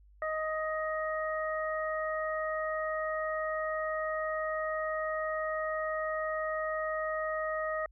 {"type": "harmonic tone", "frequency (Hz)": 626, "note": "D#5", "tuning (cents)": 10, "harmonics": [1, 2, 3], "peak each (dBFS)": [-33, -36, -38], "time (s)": [0.22, 7.86], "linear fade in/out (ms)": 2, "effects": ["added 50 Hz sine -56 dBFS peak until 7.91 s"]}